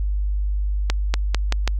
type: accelerating click train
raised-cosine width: 0.2 ms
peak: -4 dBFS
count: 5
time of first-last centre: 0.9-1.677 s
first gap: 240 ms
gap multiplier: 0.86
effects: added 50 Hz sine -19 dBFS peak until 1.79 s